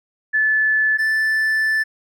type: tone pair in turn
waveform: sine / triangle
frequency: 1737 / 1756.2 Hz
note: A6 / A6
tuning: -23 / -4 cents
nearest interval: unison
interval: 19 cents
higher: second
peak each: -14 dBFS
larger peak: neither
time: 0.33-0.98 / 0.98-1.84 s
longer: second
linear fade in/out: 20 ms
effects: none